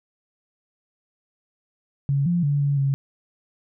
sine tone with pitch steps, 139.7 / 173.9 / 143.5 / 142 / 137.7 Hz, C#3 / F3 / D3 / C#3 / C#3, +14 / -7 / -40 / +42 / -11 cents, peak -18 dBFS, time 2.09-2.94 s, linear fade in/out 0 ms, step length 170 ms, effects none

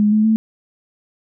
sine tone with pitch steps, 209 / 214.6 / 220.4 Hz, G#3 / A3 / A3, +11 / -43 / +3 cents, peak -11 dBFS, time 0-0.36 s, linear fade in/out 0 ms, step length 120 ms, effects none

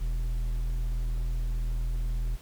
sine tone with hard clipping, 40.82 Hz, E1, 16 cents flat, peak -28 dBFS, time 0-2.37 s, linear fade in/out 20 ms, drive 6 dB, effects pink hiss -53 dBFS RMS until 2.41 s

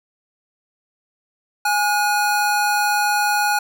square tone pair together, 829 / 1446.2 Hz, G#5 / F#6, -3 / -40 cents, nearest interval minor seventh, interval 963 cents, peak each -19 / -21 dBFS, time 1.65-3.59 s, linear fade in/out 5 ms, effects none

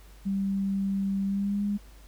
sine tone with pitch glide, 195.8 to 203.9 Hz, G3 to G#3, -2 to -32 cents, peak -25 dBFS, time 0.25-1.78 s, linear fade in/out 20 ms, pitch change +70 cents, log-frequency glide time 1.25-1.64 s, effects added 50 Hz sine -48 dBFS peak until 2.07 s + pink hiss -57 dBFS RMS until 2.07 s

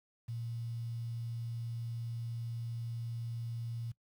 sine tone with quantisation, 116.54 Hz, A#2, in tune, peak -37 dBFS, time 0.28-3.92 s, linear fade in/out 10 ms, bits 10, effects noise-tail reverb RT60 0.1 s tail -20 dB re dry

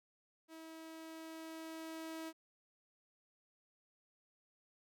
sawtooth tone with level ramp, 322.4 Hz, E4, 38 cents flat, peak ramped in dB -47 to -39 dBFS, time 0.48-2.33 s, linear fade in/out 50 ms, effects none

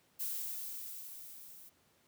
violet noise with level ramp, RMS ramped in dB -37 to -55 dBFS, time 0.19-1.7 s, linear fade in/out 20 ms, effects pink hiss -70 dBFS RMS until 2.07 s + high-pass 100 Hz 12 dB/octave

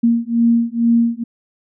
sine beating tone pair, 232.1 / 234.3 Hz, A#3 / A#3, -7 / +9 cents, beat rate 2.2 Hz, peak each -15 dBFS, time 0.03-1.24 s, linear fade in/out 10 ms, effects none

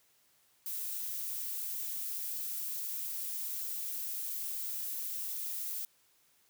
violet noise, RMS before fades -38 dBFS, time 0.66-5.85 s, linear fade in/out 2 ms, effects white hiss -69 dBFS RMS until 6.49 s + high-pass 60 Hz 12 dB/octave

